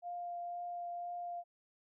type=tone with vibrato; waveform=sine; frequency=700 Hz; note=F5; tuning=4 cents sharp; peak=-39 dBFS; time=0.02-1.44 s; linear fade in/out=50 ms; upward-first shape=triangle; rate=2 Hz; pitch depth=10 cents each way; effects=none